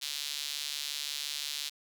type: tone with high-pass filter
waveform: sawtooth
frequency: 145.7 Hz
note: D3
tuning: 13 cents flat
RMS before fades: -37 dBFS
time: 0.01-1.7 s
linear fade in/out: 20 ms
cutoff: 3800 Hz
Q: 2.1
effects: none